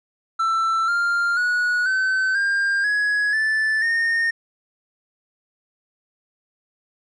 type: tone with pitch steps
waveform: triangle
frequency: 1334 / 1396.3 / 1461.5 / 1529.7 / 1601.1 / 1675.9 / 1754.1 / 1836 Hz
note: E6 / F6 / F#6 / G6 / G6 / G#6 / A6 / A#6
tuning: +20 / -1 / -22 / -43 / +36 / +15 / -6 / -27 cents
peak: -16 dBFS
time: 0.39-4.31 s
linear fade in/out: 10 ms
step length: 490 ms
effects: resampled to 22050 Hz